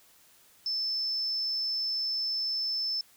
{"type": "tone", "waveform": "sine", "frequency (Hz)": 5274, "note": "E8", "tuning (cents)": 0, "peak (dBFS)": -28, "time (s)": [0.66, 3.01], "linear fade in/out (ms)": 2, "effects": ["white hiss -60 dBFS RMS until 3.16 s"]}